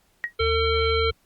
sine tone with exponential decay, 1895 Hz, A#6, 28 cents sharp, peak -19 dBFS, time 0.24-0.33 s, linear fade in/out 0 ms, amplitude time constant 18 ms
harmonic tone, 451.2 Hz, A4, 44 cents sharp, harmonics 1 / 3 / 5 / 7 / 9, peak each -22 / -27 / -29 / -30 / -32 dBFS, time 0.39-1.11 s, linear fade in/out 10 ms
sine tone, 76.8 Hz, D#2, 22 cents flat, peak -26 dBFS, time 0.4-1.12 s, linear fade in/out 10 ms
effects pink hiss -64 dBFS RMS until 1.25 s + Opus 48 kbps

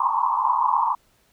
pink band-pass noise, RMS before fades -21 dBFS, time 0-0.95 s, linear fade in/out 5 ms, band 870 to 1100 Hz, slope 96 dB/octave, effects pink hiss -62 dBFS RMS until 1.32 s

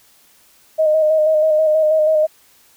sine tone with vibrato, 622.3 Hz, D#5, in tune, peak -11 dBFS, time 0.78-2.27 s, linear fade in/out 20 ms, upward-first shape square, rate 6.2 Hz, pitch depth 26 cents each way, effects white hiss -52 dBFS RMS until 2.76 s

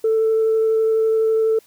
sine tone with vibrato, 443.2 Hz, A4, 13 cents sharp, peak -13 dBFS, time 0.04-1.59 s, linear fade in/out 5 ms, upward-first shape triangle, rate 12 Hz, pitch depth 9 cents each way, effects tanh soft clip ceiling -11 dBFS + white hiss -54 dBFS RMS until 1.66 s

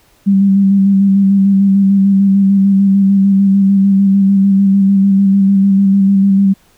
sine tone with vibrato, 196 Hz, G3, in tune, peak -6 dBFS, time 0.26-6.54 s, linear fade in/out 20 ms, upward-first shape square, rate 6.7 Hz, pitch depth 20 cents each way, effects pink hiss -51 dBFS RMS until 6.77 s

